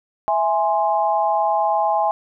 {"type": "chord", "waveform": "sine", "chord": "E augmented", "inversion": "none", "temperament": "equal", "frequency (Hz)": [659.3, 830.6, 1046.5], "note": ["E5", "G#5", "B#5"], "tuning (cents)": [0, 0, 0], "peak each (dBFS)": [-21, -18, -24], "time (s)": [0.28, 2.11], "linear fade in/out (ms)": 0, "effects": []}